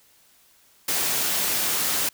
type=high-pass noise; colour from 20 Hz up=white; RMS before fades=-24 dBFS; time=0.88-2.09 s; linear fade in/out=5 ms; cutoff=110 Hz; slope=12 dB/octave; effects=white hiss -58 dBFS RMS until 2.13 s